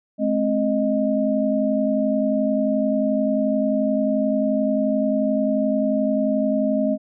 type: tone cluster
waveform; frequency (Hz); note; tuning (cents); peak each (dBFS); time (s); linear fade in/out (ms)
sine; 213.8 / 265.2 / 620; A3 / C4 / D#5; -49 / +23 / -6; -22; 0.18-6.98; 50
effects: none